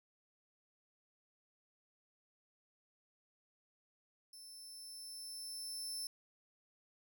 25% pulse tone with level ramp, 5300 Hz, E8, 9 cents sharp, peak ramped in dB -48 to -35 dBFS, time 4.33-6.07 s, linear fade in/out 2 ms, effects none

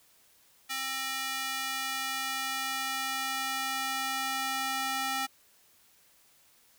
square tone with high-pass filter sweep, 265.8 Hz, C4, 27 cents sharp, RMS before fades -33 dBFS, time 0.69-5.27 s, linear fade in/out 20 ms, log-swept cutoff 1700 to 930 Hz, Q 0.81, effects white hiss -63 dBFS RMS until 6.78 s

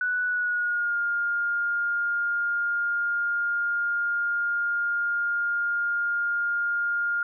sine tone with pitch glide, 1480 to 1411.5 Hz, F#6 to F6, 0 to +18 cents, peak -23 dBFS, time 0.01-7.23 s, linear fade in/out 2 ms, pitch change -82 cents, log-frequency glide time 0.25-0.97 s, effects none

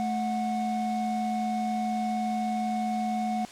triangle tone pair together, 217.9 / 732.9 Hz, A3 / F#5, -17 / -17 cents, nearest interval octave + major sixth, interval 2100 cents, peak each -27 dBFS, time 0-3.45 s, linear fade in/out 0 ms, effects white hiss -46 dBFS RMS until 3.51 s + low-pass 7000 Hz 12 dB/octave

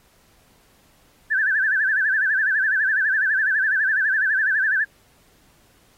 sine tone with vibrato, 1641 Hz, G#6, 21 cents flat, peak -17 dBFS, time 1.3-4.85 s, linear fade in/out 20 ms, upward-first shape sine, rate 12 Hz, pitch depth 140 cents each way, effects pink hiss -58 dBFS RMS until 5.97 s + AAC 48 kbps

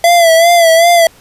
square tone with vibrato, 673 Hz, E5, 36 cents sharp, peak -5 dBFS, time 0.04-1.07 s, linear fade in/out 2 ms, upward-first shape sine, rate 2.6 Hz, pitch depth 60 cents each way, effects pink hiss -43 dBFS RMS until 1.2 s + resampled to 32000 Hz

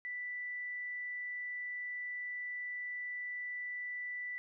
sine tone, 1975.5 Hz, B6, in tune, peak -38 dBFS, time 0.05-4.38 s, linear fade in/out 0 ms, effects none

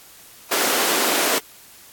pink high-pass noise, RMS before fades -20 dBFS, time 0.51-1.39 s, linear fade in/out 10 ms, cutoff 300 Hz, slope 24 dB/octave, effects white hiss -46 dBFS RMS until 1.92 s + AAC 64 kbps

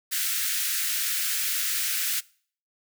white high-pass noise, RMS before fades -27 dBFS, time 0.11-2.21 s, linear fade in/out 20 ms, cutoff 1400 Hz, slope 48 dB/octave, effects noise-tail reverb RT60 0.5 s tail -23 dB re dry

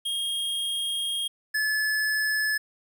square tone pair in turn, 3246 / 1723.2 Hz, G#7 / A6, -40 / -37 cents, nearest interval major seventh, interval 1097 cents, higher first, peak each -27 / -24 dBFS, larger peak second, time 0.05-1.28 / 1.54-2.58 s, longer first, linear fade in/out 10 ms, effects 10-bit

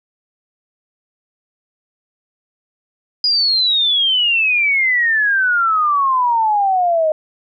sine exponential sweep, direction down, 4950 to 613 Hz, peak -12 dBFS, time 3.24-7.12 s, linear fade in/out 2 ms, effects none

